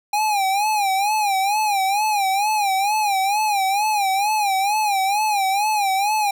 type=tone with vibrato; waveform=square; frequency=812 Hz; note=G#5; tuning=39 cents flat; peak=-18 dBFS; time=0.13-6.31 s; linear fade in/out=5 ms; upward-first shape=sine; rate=2.2 Hz; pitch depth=110 cents each way; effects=none